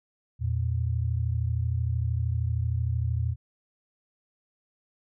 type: tone pair together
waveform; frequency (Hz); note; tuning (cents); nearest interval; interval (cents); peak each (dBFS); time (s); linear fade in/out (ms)
sine; 83.51 / 116.54; E2 / A#2; +23 / 0; tritone; 577; -27; 0.39-3.36; 50
effects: none